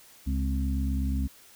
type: harmonic tone with a mistuned harmonic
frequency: 68.5 Hz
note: C#2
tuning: 20 cents flat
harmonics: 1 / 2 / 3 / 4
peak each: -26 / -39 / -34 / -34 dBFS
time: 0.26-1.28 s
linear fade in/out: 20 ms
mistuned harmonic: 4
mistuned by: -60 cents
effects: white hiss -54 dBFS RMS until 1.55 s